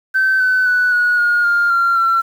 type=tone with pitch steps; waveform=sine; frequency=1541 / 1512.8 / 1485.1 / 1457.9 / 1431.2 / 1405 / 1379.2 / 1354 Hz; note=G6 / F#6 / F#6 / F#6 / F6 / F6 / F6 / E6; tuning=-30 / +38 / +6 / -26 / +42 / +10 / -22 / +46 cents; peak=-10 dBFS; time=0.14-2.22 s; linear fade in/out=20 ms; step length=260 ms; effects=tanh soft clip ceiling -8 dBFS + 7-bit